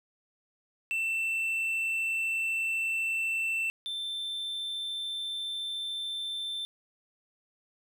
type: tone pair in turn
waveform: triangle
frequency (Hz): 2676 / 3553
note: E7 / A7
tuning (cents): +25 / +16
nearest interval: perfect fourth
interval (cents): 491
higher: second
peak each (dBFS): -26 / -31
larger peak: first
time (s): 0.91-3.7 / 3.86-6.65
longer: neither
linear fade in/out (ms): 0
effects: none